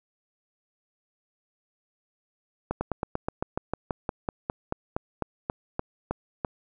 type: slowing click train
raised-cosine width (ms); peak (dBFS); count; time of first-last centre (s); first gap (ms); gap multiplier
1; -13; 20; 2.71-6.448; 100; 1.07
effects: none